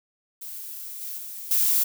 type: noise with level steps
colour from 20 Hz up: violet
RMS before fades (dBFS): -37 / -34 / -37 / -21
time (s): 0.41-1.84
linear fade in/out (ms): 10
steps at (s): 1.01 / 1.18 / 1.51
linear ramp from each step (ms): 2
effects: none